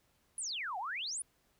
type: exponential two-way sweep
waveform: sine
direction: down then up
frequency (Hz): 10540 to 706 to 10540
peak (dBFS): -36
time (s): 0.38-1.22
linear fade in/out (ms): 2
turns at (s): 0.78
effects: pink hiss -73 dBFS RMS until 1.59 s